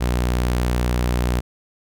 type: tone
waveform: sawtooth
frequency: 60.9 Hz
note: B1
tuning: 24 cents flat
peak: -14 dBFS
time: 0-1.41 s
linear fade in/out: 20 ms
effects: none